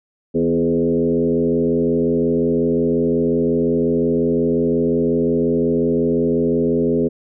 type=tone with frequency modulation; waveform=sine; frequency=333.8 Hz; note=E4; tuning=22 cents sharp; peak=-14 dBFS; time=0.34-7.09 s; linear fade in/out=20 ms; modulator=85.6 Hz; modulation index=1.8; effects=none